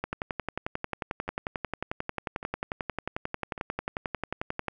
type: two click trains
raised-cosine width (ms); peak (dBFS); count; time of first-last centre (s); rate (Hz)
0.5; -15 / -23; 53 / 4; 0.04-4.683 / 0.13-3.578; 11.2 / 0.87
effects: none